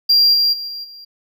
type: tone with level steps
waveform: triangle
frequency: 4761 Hz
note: D8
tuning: 23 cents sharp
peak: -8 / -11 / -23 / -25 / -34 dBFS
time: 0.09-1.05 s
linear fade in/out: 10 ms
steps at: 0.33 / 0.52 / 0.67 / 0.83 s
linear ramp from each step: 20 ms
effects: none

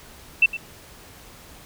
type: tone with echo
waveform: sine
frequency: 2674 Hz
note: E7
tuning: 24 cents sharp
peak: -11 dBFS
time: 0.42-0.46 s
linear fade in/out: 5 ms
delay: 110 ms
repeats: 1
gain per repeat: -15 dB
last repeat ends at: 0.57 s
effects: pink hiss -46 dBFS RMS until 1.65 s

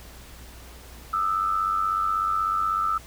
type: tone pair together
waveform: sine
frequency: 1222.2 / 1318.5 Hz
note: D#6 / E6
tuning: -31 / 0 cents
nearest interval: minor second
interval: 131 cents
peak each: -27 / -23 dBFS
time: 1.13-2.98 s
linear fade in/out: 5 ms
effects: added 60 Hz sine -45 dBFS peak until 3.06 s + pink hiss -47 dBFS RMS until 3.06 s

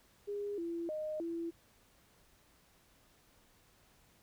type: tone with pitch steps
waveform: sine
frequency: 408.5 / 337.7 / 616 / 335.2 Hz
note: G#4 / E4 / D#5 / E4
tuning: -29 / +42 / -17 / +29 cents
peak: -36 dBFS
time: 0.27-1.51 s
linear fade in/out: 20 ms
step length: 310 ms
effects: pink hiss -67 dBFS RMS until 4.22 s

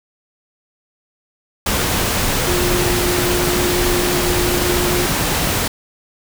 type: tone in noise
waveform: sine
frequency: 355.2 Hz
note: F4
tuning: 29 cents sharp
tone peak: -19 dBFS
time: 2.47-5.06 s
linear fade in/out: 5 ms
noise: pink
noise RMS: -18 dBFS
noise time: 1.66-5.68 s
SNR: -4 dB
effects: none

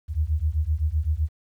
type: beating tone pair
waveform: sine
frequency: 73.42 / 81.22 Hz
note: D2 / E2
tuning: 0 / -25 cents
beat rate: 7.8 Hz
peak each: -24 dBFS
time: 0.08-1.29 s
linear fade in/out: 50 ms
effects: 10-bit

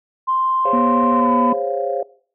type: tone with pitch glide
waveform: sine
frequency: 1046.5 to 1008.5 Hz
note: C6 to B5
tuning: 0 to +36 cents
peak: -15 dBFS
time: 0.27-1.54 s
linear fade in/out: 20 ms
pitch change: -64 cents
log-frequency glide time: 1.12-1.31 s
type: chord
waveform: sine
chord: Db major seventh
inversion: second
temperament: equal with one note detuned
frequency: 405.8 / 523.3 / 554.4 / 698.5 Hz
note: Ab4 / C5 / Db5 / F5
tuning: -40 / 0 / 0 / 0 cents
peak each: -26 / -24 / -23 / -24 dBFS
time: 0.65-2.03 s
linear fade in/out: 5 ms
type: tone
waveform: sine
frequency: 241.8 Hz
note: B3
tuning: 36 cents flat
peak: -16 dBFS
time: 0.73-1.53 s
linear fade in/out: 5 ms
effects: noise-tail reverb RT60 0.5 s tail -20 dB re dry + tanh soft clip ceiling -6 dBFS

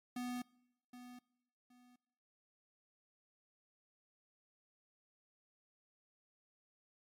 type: tone with echo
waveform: square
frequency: 246.9 Hz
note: B3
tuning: in tune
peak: -40 dBFS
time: 0.16-0.42 s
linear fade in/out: 5 ms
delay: 770 ms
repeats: 2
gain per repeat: -12 dB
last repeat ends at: 1.96 s
effects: noise-tail reverb RT60 0.9 s tail -24 dB re dry + MP3 64 kbps

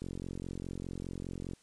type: click train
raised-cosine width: 3 ms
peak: -27 dBFS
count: 69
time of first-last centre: 0.02-1.534 s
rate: 44.9 Hz
effects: white hiss -65 dBFS RMS until 1.62 s + resampled to 22050 Hz

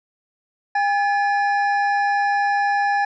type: tone pair together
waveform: triangle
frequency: 808 / 1716.3 Hz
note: G#5 / A6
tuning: -48 / -44 cents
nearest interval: octave + minor second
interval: 1304 cents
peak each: -16 / -21 dBFS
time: 0.75-3.05 s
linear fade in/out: 5 ms
effects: resampled to 16000 Hz

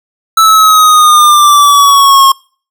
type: exponential sweep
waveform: square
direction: down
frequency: 1318.5 to 1078 Hz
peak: -3 dBFS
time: 0.37-2.32 s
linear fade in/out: 5 ms
effects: noise-tail reverb RT60 0.4 s tail -24 dB re dry

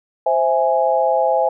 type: chord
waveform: sine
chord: C augmented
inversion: none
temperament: equal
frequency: 523.3 / 659.3 / 830.6 Hz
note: C5 / E5 / G#5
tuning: 0 / 0 / 0 cents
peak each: -18 dBFS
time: 0.26-1.49 s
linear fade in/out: 5 ms
effects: none

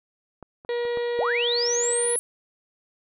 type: clicks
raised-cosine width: 1 ms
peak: -26 / -32 / -28 / -22 dBFS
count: 4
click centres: 0.427 / 0.649 / 0.852 / 0.973 s
type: harmonic tone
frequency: 478 Hz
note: A#4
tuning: 43 cents sharp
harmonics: 1 / 2 / 3 / 4 / 5 / 6 / 7 / 8 / 9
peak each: -24 / -38 / -46 / -37 / -46 / -51 / -46 / -46 / -49 dBFS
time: 0.69-2.16 s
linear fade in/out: 2 ms
type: linear sweep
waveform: sine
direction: up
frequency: 423 to 10840 Hz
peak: -23 dBFS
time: 1.19-2.19 s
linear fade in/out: 0 ms
effects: none

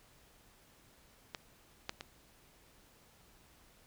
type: clicks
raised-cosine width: 0.2 ms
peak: -22 / -19 / -25 dBFS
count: 3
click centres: 1.348 / 1.894 / 2.009 s
effects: pink hiss -64 dBFS RMS until 3.86 s

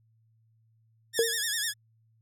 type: tone with vibrato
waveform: 10% pulse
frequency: 1754 Hz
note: A6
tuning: 6 cents flat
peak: -19 dBFS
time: 1.13-1.74 s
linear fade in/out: 50 ms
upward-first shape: sine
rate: 10 Hz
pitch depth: 100 cents each way
type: tone with exponential decay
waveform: sine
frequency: 460 Hz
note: A#4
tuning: 23 cents flat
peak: -18 dBFS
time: 1.19-1.41 s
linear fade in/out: 1 ms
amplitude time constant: 47 ms
effects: added 112 Hz sine -63 dBFS peak until 2.21 s

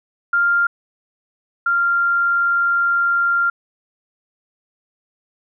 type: tone pair in turn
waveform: sine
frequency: 1396.9 / 1389.7 Hz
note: F6 / F6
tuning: 0 / -9 cents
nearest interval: unison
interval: 9 cents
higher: first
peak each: -13 / -14 dBFS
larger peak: first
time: 0.33-0.67 / 1.66-3.5 s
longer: second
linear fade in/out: 5 ms
effects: none

